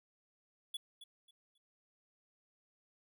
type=tone with echo; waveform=square; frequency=3410 Hz; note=G#7; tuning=45 cents sharp; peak=-39 dBFS; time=0.74-0.77 s; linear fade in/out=5 ms; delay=270 ms; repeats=3; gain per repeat=-12 dB; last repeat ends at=1.58 s; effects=none